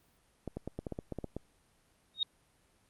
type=clicks; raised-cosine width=2 ms; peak=-24 dBFS; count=11; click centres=0.477 / 0.57 / 0.676 / 0.79 / 0.868 / 0.923 / 0.989 / 1.123 / 1.187 / 1.243 / 1.366 s
type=tone with exponential growth; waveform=sine; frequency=3729 Hz; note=A#7; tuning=in tune; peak=-24 dBFS; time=2.14-2.23 s; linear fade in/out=2 ms; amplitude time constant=18 ms
effects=pink hiss -69 dBFS RMS until 2.89 s + Opus 32 kbps